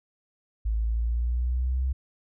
sine linear sweep, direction up, 53.6 to 65.8 Hz, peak -23 dBFS, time 0.65-1.93 s, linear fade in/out 10 ms, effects none

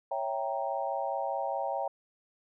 sine chord, C# diminished seventh, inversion none, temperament equal, 554.4 / 659.3 / 784 / 932.3 Hz, C#5 / E5 / G5 / Bb5, 0 / 0 / 0 / 0 cents, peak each -35 / -36 / -34 / -37 dBFS, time 0.11-1.88 s, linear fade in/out 5 ms, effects none

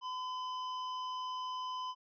square tone, 1014 Hz, B5, 45 cents sharp, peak -38 dBFS, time 0.01-1.95 s, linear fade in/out 50 ms, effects resampled to 11025 Hz

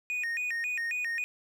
triangle tone with vibrato, 2140 Hz, C7, 38 cents sharp, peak -28 dBFS, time 0.1-1.24 s, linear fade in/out 0 ms, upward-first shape square, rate 3.7 Hz, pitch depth 250 cents each way, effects none

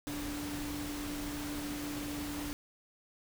sine tone in noise, 292.5 Hz, D4, 7 cents flat, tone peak -38 dBFS, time 0.07-2.53 s, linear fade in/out 0 ms, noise pink, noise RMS -42 dBFS, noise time 0.07-2.53 s, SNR +1 dB, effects none

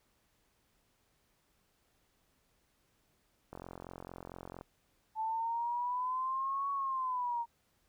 click train, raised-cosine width 1 ms, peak -31 dBFS, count 49, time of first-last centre 3.53-4.611 s, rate 44.4 Hz
sine exponential two-way sweep, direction up then down, 872 to 1121 to 927 Hz, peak -32 dBFS, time 5.15-7.46 s, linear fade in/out 50 ms, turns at 6.71 s
effects pink hiss -74 dBFS RMS until 7.88 s

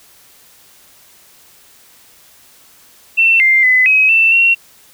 sine tone with pitch steps, 2691 / 2099 / 2017 / 2542 / 2670 / 2731 Hz, E7 / C7 / B6 / D#7 / E7 / F7, +35 / +5 / +36 / +36 / +22 / -39 cents, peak -7 dBFS, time 3.17-4.55 s, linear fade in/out 20 ms, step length 230 ms, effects white hiss -46 dBFS RMS until 4.93 s

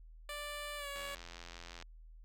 10% pulse tone with pitch glide, 587.3 to 564 Hz, D5 to C#5, 0 to +30 cents, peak -33 dBFS, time 0.29-1.15 s, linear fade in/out 2 ms, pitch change -70 cents, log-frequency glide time 0.77-0.88 s
click train, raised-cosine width 0.2 ms, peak -31 dBFS, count 75, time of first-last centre 0.96-1.824 s, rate 85.6 Hz
effects added 40 Hz sine -52 dBFS peak until 2.24 s

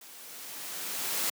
white noise with level ramp, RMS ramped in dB -50 to -29 dBFS, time 0.01-1.3 s, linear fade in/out 5 ms, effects high-pass 200 Hz 12 dB/octave

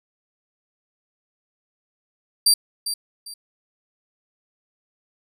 25% pulse tone with echo, 4699 Hz, D8, in tune, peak -8 dBFS, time 2.46-2.54 s, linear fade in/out 5 ms, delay 400 ms, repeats 2, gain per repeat -11 dB, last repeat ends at 3.34 s, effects none

